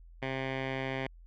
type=tone with low-pass filter; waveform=10% pulse; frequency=132.8 Hz; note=C3; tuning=26 cents sharp; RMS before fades=-35 dBFS; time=0.22-1.07 s; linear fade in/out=5 ms; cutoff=2500 Hz; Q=2.9; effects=added 42 Hz sine -50 dBFS peak until 1.26 s